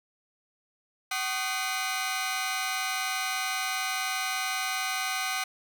20% pulse tone cluster, 759 / 1103 / 1231 / 2054 / 2911 Hz, F#5 / C#6 / D#6 / C7 / F#7, +44 / -9 / -19 / -33 / -29 cents, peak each -28 / -36 / -29 / -29 / -34 dBFS, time 1.11-5.44 s, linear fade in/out 5 ms, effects none

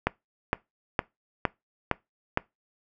click train, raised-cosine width 0.5 ms, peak -7 dBFS, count 6, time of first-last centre 0.07-2.374 s, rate 2.17 Hz, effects noise-tail reverb RT60 0.2 s tail -22 dB re dry

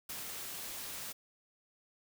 white noise with ADSR envelope, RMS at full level -41 dBFS, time 0.09-1.13 s, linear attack 7 ms, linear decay 64 ms, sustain -2 dB, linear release 15 ms, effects none

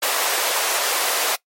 pink high-pass noise, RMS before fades -21 dBFS, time 0.02-1.36 s, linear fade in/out 10 ms, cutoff 500 Hz, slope 24 dB/octave, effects noise-tail reverb RT60 0.1 s tail -20 dB re dry + MP3 64 kbps

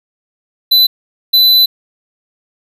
square tone bursts at uneven times, 4004 Hz, B7, 23 cents sharp, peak -6 dBFS, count 2, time 0.71-0.87 / 1.33-1.66 s, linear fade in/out 10 ms, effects none

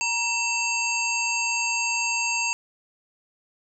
harmonic tone with a mistuned harmonic, 932.3 Hz, A#5, in tune, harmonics 1 / 3 / 5 / 7 / 8, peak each -30 / -25 / -33 / -32 / -31 dBFS, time 0.01-2.53 s, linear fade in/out 0 ms, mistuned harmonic 3, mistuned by -80 cents, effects none

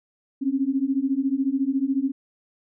sine beating tone pair, 262.7 / 276.7 Hz, C4 / C#4, +7 / -3 cents, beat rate 14 Hz, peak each -24 / -23 dBFS, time 0.41-2.12 s, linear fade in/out 20 ms, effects none

